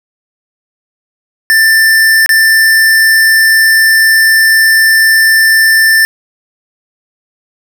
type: tone with dropouts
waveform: square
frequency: 1778 Hz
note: A6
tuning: 18 cents sharp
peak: -5 dBFS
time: 1.5-6.05 s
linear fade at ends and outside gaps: 0 ms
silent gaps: 2.261-2.292 s
effects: none